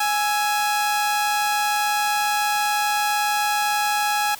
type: tone pair together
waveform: sawtooth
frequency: 833 / 1322.3 Hz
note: G#5 / E6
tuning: +5 / +5 cents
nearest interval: minor sixth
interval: 800 cents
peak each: -16 / -25 dBFS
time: 0-4.35 s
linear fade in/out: 5 ms
effects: white hiss -40 dBFS RMS until 4.39 s